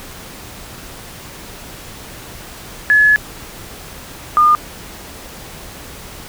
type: tone pair in turn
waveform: sine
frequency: 1705 / 1213.7 Hz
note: G#6 / D#6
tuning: +45 / -43 cents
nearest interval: tritone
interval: 588 cents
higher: first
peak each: -7 dBFS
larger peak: neither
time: 2.9-3.16 / 4.37-4.55 s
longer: first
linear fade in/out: 0 ms
effects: pink hiss -34 dBFS RMS until 6.28 s